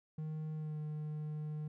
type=tone with pitch glide; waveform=triangle; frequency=155.56 to 152.18 Hz; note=D#3 to D#3; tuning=0 to -38 cents; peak=-36 dBFS; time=0.18-1.68 s; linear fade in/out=5 ms; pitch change=-38 cents; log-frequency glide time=0.55-0.78 s; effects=none